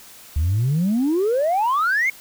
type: exponential sweep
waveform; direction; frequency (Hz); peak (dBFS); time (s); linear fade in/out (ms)
sine; up; 71.2 to 2227; -15; 0.36-2.1; 5
effects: tanh soft clip ceiling -14 dBFS + white hiss -44 dBFS RMS until 2.2 s